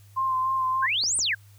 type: tone with vibrato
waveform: sine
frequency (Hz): 1046.5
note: C6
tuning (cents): 0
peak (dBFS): -22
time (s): 0.16-0.87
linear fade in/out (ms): 20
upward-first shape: sine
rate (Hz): 3.4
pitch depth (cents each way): 23
type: exponential two-way sweep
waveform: sine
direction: up then down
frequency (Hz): 1480 to 9397 to 1480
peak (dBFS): -22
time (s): 0.82-1.35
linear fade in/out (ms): 10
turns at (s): 1.17
type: clicks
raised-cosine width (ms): 1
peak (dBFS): -28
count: 2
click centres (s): 1.038 / 1.19
effects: added 101 Hz sine -49 dBFS peak until 1.58 s + white hiss -60 dBFS RMS until 1.58 s